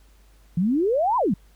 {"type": "exponential two-way sweep", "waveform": "sine", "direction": "up then down", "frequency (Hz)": [162.6, 1046.5, 162.6], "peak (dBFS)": -18, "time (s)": [0.57, 1.34], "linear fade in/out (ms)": 5, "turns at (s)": 1.17, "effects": ["added 50 Hz sine -51 dBFS peak until 1.55 s", "pink hiss -61 dBFS RMS until 1.55 s"]}